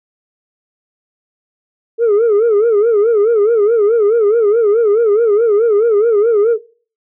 sine tone with vibrato, 437 Hz, A4, 12 cents flat, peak -6 dBFS, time 1.98-6.58 s, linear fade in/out 50 ms, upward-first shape sine, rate 4.7 Hz, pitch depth 140 cents each way, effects noise-tail reverb RT60 0.4 s tail -19 dB re dry + tanh soft clip ceiling -7 dBFS

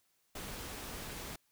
pink noise, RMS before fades -44 dBFS, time 0.35-1.36 s, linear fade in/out 5 ms, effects white hiss -75 dBFS RMS until 1.51 s

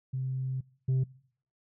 sine tone pair in turn, 130.81 / 130.81 Hz, C3 / C3, 0 / 0 cents, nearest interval unison, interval 0 cents, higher neither, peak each -29 / -21 dBFS, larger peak second, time 0.13-0.61 / 0.88-1.04 s, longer first, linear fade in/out 10 ms, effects noise-tail reverb RT60 0.6 s tail -24 dB re dry + tanh soft clip ceiling -23 dBFS

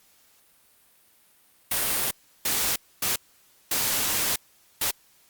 white noise bursts at uneven times, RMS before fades -25 dBFS, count 5, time 1.71-2.11 / 2.45-2.76 / 3.02-3.16 / 3.71-4.36 / 4.81-4.91 s, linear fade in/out 5 ms, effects white hiss -60 dBFS RMS until 5.29 s + Opus 48 kbps

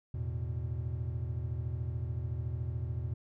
triangle chord, E suspended fourth, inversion none, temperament just, 82.41 / 109.88 / 123.61 Hz, E2 / A2 / B2, 0 / -2 / +2 cents, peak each -35 / -37 / -35 dBFS, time 0.14-3.14 s, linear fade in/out 5 ms, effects none

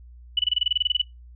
sine tone bursts, 2960 Hz, F#7, in tune, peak -17 dBFS, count 14, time 0.37-1.017 s, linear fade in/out 5 ms, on 23 ms, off 25 ms, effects noise-tail reverb RT60 0.2 s tail -23 dB re dry + added 60 Hz sine -43 dBFS peak until 1.35 s

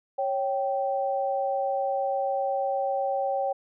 sine tone pair together, 550.8 / 779 Hz, C#5 / G5, -11 / -11 cents, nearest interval tritone, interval 600 cents, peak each -27 dBFS, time 0.18-3.53 s, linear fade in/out 10 ms, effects none

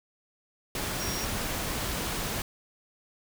sine tone in noise, 5610 Hz, F8, 7 cents sharp, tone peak -36 dBFS, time 1-1.25 s, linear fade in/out 2 ms, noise pink, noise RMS -32 dBFS, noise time 0.75-2.42 s, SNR -7 dB, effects none

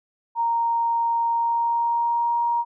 sine tone with pitch glide, 930 to 942.4 Hz, A#5 to A#5, -4 to +19 cents, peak -19 dBFS, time 0.35-2.65 s, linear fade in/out 50 ms, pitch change +23 cents, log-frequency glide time 1.32-2.4 s, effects none

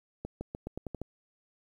accelerating click train, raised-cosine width 2 ms, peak -23 dBFS, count 8, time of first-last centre 0.25-1.016 s, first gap 160 ms, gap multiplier 0.87, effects 10-bit

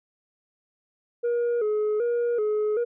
sine tone with vibrato, 449.5 Hz, A4, 37 cents sharp, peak -19 dBFS, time 1.23-2.85 s, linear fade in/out 20 ms, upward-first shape square, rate 1.3 Hz, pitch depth 100 cents each way, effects tanh soft clip ceiling -21 dBFS

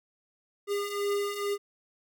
square beating tone pair, 403.8 / 406 Hz, G#4 / G#4, -49 / -39 cents, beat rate 2.2 Hz, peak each -35 / -30 dBFS, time 0.67-1.58 s, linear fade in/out 50 ms, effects none

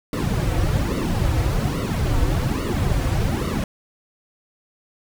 brown noise with flanger, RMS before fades -21 dBFS, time 0.13-3.64 s, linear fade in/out 2 ms, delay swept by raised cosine 1.2 to 5 ms, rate 1.2 Hz, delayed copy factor -1, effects none

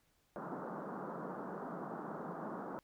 pink band-pass noise, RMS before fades -44 dBFS, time 0.36-2.79 s, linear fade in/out 0 ms, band 160 to 1400 Hz, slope 48 dB/octave, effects pink hiss -75 dBFS RMS until 2.83 s

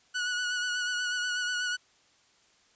sawtooth tone with vibrato, 1469 Hz, F#6, 13 cents flat, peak -25 dBFS, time 0.14-1.77 s, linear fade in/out 20 ms, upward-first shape sine, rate 8.2 Hz, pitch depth 27 cents each way, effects white hiss -64 dBFS RMS until 2.75 s + resampled to 16000 Hz

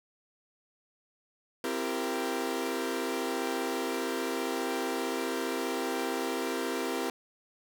sawtooth chord, C dominant seventh, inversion none, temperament equal with one note detuned, 261.6 / 336.9 / 392 / 466.2 Hz, C4 / E4 / G4 / Bb4, 0 / +38 / 0 / 0 cents, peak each -32 dBFS, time 1.64-7.1 s, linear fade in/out 2 ms, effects none

